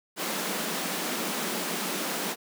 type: high-pass noise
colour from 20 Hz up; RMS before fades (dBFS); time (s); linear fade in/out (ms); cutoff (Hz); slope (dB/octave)
pink; -31; 0.16-2.36; 50; 170; 96
effects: none